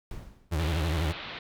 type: noise with exponential decay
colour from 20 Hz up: brown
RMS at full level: -36 dBFS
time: 0.11-0.67 s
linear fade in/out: 2 ms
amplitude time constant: 120 ms
type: tone with vibrato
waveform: 35% pulse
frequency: 80.1 Hz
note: E2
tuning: 49 cents flat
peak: -24 dBFS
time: 0.51-1.13 s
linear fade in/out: 20 ms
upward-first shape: sine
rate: 12 Hz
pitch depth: 130 cents each way
type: low-pass noise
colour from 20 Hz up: white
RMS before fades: -40 dBFS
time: 0.59-1.39 s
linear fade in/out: 5 ms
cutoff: 4000 Hz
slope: 48 dB/octave
effects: none